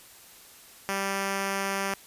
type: tone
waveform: 5% pulse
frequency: 196 Hz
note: G3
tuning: in tune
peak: -16 dBFS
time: 0.89-1.94 s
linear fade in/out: 0 ms
effects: white hiss -51 dBFS RMS until 2.06 s + resampled to 32000 Hz